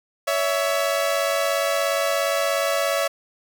sawtooth tone pair together, 562.3 / 659.3 Hz, C#5 / E5, +25 / 0 cents, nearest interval minor third, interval 275 cents, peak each -19 dBFS, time 0.27-3.08 s, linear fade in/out 10 ms, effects 8-bit

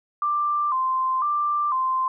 sine tone with vibrato, 1109 Hz, C#6, in tune, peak -20 dBFS, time 0.22-2.08 s, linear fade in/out 2 ms, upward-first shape square, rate 1 Hz, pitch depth 110 cents each way, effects none

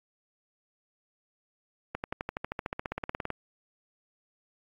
accelerating click train, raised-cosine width 0.5 ms, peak -17 dBFS, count 21, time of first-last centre 1.95-3.303 s, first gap 89 ms, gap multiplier 0.97, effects AAC 48 kbps

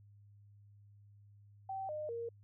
sine tone with pitch steps, 772 / 609 / 466.1 Hz, G5 / D#5 / A#4, -27 / -37 / 0 cents, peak -38 dBFS, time 1.69-2.29 s, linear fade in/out 5 ms, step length 200 ms, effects added 102 Hz sine -58 dBFS peak until 2.43 s

